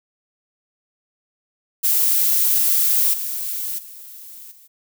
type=noise with level steps; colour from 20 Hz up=violet; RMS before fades=-17 / -26 / -39 / -48 dBFS; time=1.83-4.68 s; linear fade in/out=20 ms; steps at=3.13 / 3.78 / 4.51 s; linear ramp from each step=10 ms; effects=none